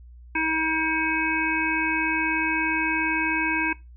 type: harmonic tone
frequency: 318.8 Hz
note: D#4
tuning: 42 cents sharp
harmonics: 1 / 3 / 5 / 7 / 8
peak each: -28 / -28 / -28 / -28 / -28 dBFS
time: 0.35-3.73 s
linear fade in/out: 5 ms
effects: noise-tail reverb RT60 0.2 s tail -18 dB re dry + added 60 Hz sine -43 dBFS peak until 3.96 s